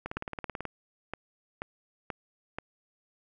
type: two click trains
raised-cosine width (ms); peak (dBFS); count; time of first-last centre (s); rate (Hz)
0.5; -19 / -20; 6 / 11; 0.17-2.585 / 0.06-0.606; 2.07 / 18.3
effects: none